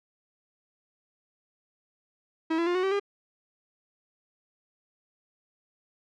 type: tone with pitch steps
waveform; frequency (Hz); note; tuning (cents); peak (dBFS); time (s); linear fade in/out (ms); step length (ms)
45% pulse; 322.5 / 337.2 / 352.5 / 368.5 / 385.3 / 402.8; E4 / E4 / F4 / F#4 / G4 / G4; -38 / +39 / +16 / -7 / -30 / +47; -24; 2.5-2.998; 10; 83
effects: low-pass 3000 Hz 12 dB/octave